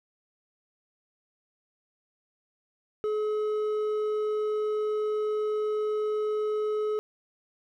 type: tone with hard clipping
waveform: sine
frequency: 426 Hz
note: G#4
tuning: 44 cents sharp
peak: -27 dBFS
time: 3.04-6.99 s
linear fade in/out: 0 ms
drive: 5 dB
effects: none